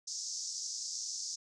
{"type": "band-pass noise", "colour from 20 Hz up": "pink", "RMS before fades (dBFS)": -40, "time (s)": [0.07, 1.36], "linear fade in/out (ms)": 10, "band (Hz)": [5100, 6800], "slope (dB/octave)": 48, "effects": []}